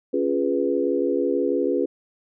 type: chord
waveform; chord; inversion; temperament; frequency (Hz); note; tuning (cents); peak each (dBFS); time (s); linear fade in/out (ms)
sine; C# dominant seventh; none; equal; 277.2 / 349.2 / 415.3 / 493.9; C#4 / E#4 / G#4 / B4; 0 / 0 / 0 / 0; -25; 0.13-1.86; 10
effects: none